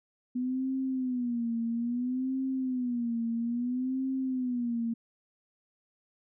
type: tone with vibrato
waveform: sine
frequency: 246.9 Hz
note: B3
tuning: in tune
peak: -28 dBFS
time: 0.35-4.94 s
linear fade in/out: 10 ms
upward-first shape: sine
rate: 0.6 Hz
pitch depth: 120 cents each way
effects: none